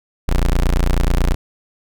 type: tone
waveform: 30% pulse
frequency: 29.14 Hz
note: A#0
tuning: in tune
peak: -10 dBFS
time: 0.28-1.35 s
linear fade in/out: 10 ms
effects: none